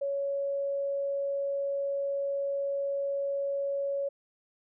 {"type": "tone", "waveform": "sine", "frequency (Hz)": 558, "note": "C#5", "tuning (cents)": 11, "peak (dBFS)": -28, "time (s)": [0.01, 4.09], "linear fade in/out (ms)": 10, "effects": []}